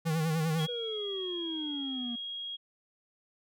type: tone with vibrato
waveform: square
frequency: 160 Hz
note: D#3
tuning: 49 cents sharp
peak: -28 dBFS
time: 0.05-0.67 s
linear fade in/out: 20 ms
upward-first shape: sine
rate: 10 Hz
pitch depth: 65 cents each way
type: tone with pitch glide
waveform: sine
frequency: 3304 to 3283 Hz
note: G#7 to G#7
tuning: -10 to -21 cents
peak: -36 dBFS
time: 0.58-2.57 s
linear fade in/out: 20 ms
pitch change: -11 cents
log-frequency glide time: 1.08-1.24 s
type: exponential sweep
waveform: triangle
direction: down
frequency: 491.2 to 233.4 Hz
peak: -33 dBFS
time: 0.68-2.16 s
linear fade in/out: 10 ms
effects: none